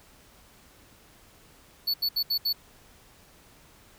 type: tone bursts at uneven times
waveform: square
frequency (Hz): 4445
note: C#8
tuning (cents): +4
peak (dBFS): -24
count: 5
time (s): 1.87-1.94 / 2.02-2.09 / 2.16-2.23 / 2.3-2.38 / 2.45-2.53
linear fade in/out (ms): 10
effects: pink hiss -56 dBFS RMS until 3.98 s